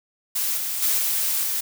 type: noise with level steps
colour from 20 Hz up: blue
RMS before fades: -24 / -27 / -21 / -23 / -25 dBFS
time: 0.35-1.61 s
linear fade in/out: 10 ms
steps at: 0.57 / 0.82 / 0.98 / 1.43 s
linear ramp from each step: 5 ms
effects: none